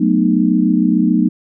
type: chord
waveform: sine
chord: B dominant seventh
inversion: second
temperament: equal with one note detuned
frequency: 185 / 220 / 246.9 / 306.5 Hz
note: F#3 / A3 / B3 / D#4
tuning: 0 / 0 / 0 / -26 cents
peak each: -16 dBFS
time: 0-1.29 s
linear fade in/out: 10 ms
effects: none